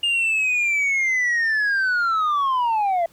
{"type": "linear sweep", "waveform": "sine", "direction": "down", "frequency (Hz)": [2838, 659.3], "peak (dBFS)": -15, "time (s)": [0.03, 3.06], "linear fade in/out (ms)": 5, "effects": ["tanh soft clip ceiling -17 dBFS", "pink hiss -55 dBFS RMS until 3.12 s"]}